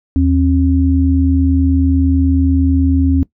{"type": "tone pair together", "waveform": "sine", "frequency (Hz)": [80, 269.1], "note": ["D#2", "C4"], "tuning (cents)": [49, 49], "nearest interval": "octave + major sixth", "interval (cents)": 2100, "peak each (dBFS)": -12, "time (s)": [0.16, 3.23], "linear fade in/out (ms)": 0, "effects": ["noise-tail reverb RT60 0.1 s tail -19 dB re dry"]}